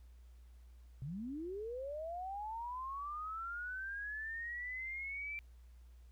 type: linear sweep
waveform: sine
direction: up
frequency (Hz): 123.47 to 2349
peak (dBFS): -40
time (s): 1.02-5.39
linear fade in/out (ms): 0
effects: added 60 Hz sine -55 dBFS peak until 6.11 s + pink hiss -75 dBFS RMS until 6.11 s